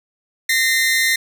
sawtooth tone pair together, 1840.6 / 2066 Hz, A#6 / C7, -22 / -22 cents, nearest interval major second, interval 200 cents, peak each -14 dBFS, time 0.49-1.16 s, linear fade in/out 5 ms, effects none

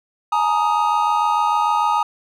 triangle chord, Ab suspended second, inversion none, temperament equal with one note detuned, 845.6 / 932.3 / 1244.5 Hz, Ab5 / Bb5 / Eb6, +31 / 0 / 0 cents, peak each -18 dBFS, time 0.32-2.03 s, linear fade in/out 5 ms, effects none

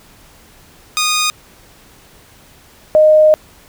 10% pulse / sine tone pair in turn, 1235 / 617.5 Hz, D#6 / D#5, -13 / -13 cents, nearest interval octave, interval 1200 cents, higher first, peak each -5 dBFS, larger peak neither, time 0.97-1.3 / 2.95-3.34 s, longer second, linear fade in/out 0 ms, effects pink hiss -45 dBFS RMS until 3.68 s

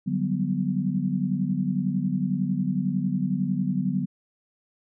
sine chord, G major seventh, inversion second, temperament equal, 146.83 / 185 / 196 / 246.9 Hz, D3 / F#3 / G3 / B3, 0 / 0 / 0 / 0 cents, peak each -30 / -26 / -29 / -29 dBFS, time 0.06-4.06 s, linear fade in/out 20 ms, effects none

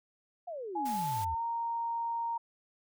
sine exponential sweep, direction down, 735 to 71.7 Hz, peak -37 dBFS, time 0.47-1.35 s, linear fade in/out 10 ms
sine tone with pitch glide, 837 to 928.7 Hz, G#5 to A#5, +13 to -7 cents, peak -31 dBFS, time 0.75-2.38 s, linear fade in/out 10 ms, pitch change +180 cents, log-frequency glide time 0.9-1.44 s
white noise, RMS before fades -45 dBFS, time 0.85-1.25 s, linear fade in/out 10 ms
effects none

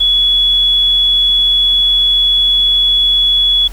sine tone, 3387 Hz, G#7, 33 cents sharp, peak -8 dBFS, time 0-3.68 s, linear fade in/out 10 ms, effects added 43 Hz sine -25 dBFS peak until 3.72 s + pink hiss -38 dBFS RMS until 3.72 s

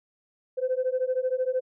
sine beating tone pair, 506 / 519 Hz, B4 / C5, +42 / -14 cents, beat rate 13 Hz, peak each -26 dBFS, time 0.57-1.61 s, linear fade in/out 20 ms, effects tanh soft clip ceiling -18 dBFS

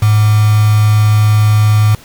sine tone with quantisation, 106.4 Hz, G#2, 42 cents sharp, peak -6 dBFS, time 0.02-1.95 s, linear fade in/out 5 ms, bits 3, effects pink hiss -39 dBFS RMS until 2.04 s

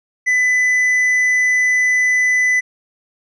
triangle tone with tanh clipping, 2000 Hz, B6, 21 cents sharp, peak -13 dBFS, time 0.26-2.61 s, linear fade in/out 20 ms, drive 9 dB, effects none

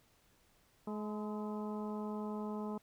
harmonic tone with a mistuned harmonic, 211.9 Hz, G#3, 35 cents sharp, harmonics 1 / 2 / 3 / 4 / 5 / 6, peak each -39 / -44 / -50 / -49 / -50 / -55 dBFS, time 0.87-2.78 s, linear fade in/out 5 ms, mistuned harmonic 5, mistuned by -51 cents, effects pink hiss -70 dBFS RMS until 2.82 s

